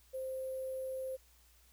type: tone with sample-and-hold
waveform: sine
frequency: 523.3 Hz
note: C5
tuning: in tune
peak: -37 dBFS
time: 0.13-1.17 s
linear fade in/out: 20 ms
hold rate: 11025 Hz
effects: added 60 Hz sine -65 dBFS peak until 1.72 s + white hiss -67 dBFS RMS until 1.72 s